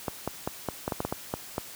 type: clicks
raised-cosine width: 1 ms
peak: -14 dBFS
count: 11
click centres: 0.082 / 0.276 / 0.475 / 0.687 / 0.879 / 0.922 / 1.004 / 1.05 / 1.125 / 1.339 / 1.581 s
effects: white hiss -44 dBFS RMS until 1.75 s + high-pass 60 Hz 12 dB/octave